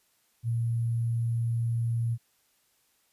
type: tone with sample-and-hold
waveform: sine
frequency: 116.54 Hz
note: A#2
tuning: in tune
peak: -25 dBFS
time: 0.43-2.18 s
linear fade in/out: 50 ms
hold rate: 11025 Hz
effects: white hiss -69 dBFS RMS until 3.12 s + resampled to 32000 Hz